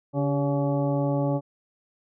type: harmonic tone with a mistuned harmonic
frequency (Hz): 141.8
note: C#3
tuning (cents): +40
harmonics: 1 / 2 / 3 / 4 / 5 / 6 / 8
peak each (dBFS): -25 / -27 / -35 / -28 / -38 / -35 / -42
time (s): 0.13-1.41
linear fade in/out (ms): 50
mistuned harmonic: 3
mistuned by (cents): -96
effects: none